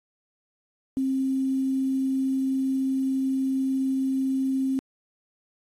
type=tone with quantisation; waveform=sine; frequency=265.8 Hz; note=C4; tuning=27 cents sharp; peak=-22 dBFS; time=0.97-4.79 s; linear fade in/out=0 ms; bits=8; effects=AAC 32 kbps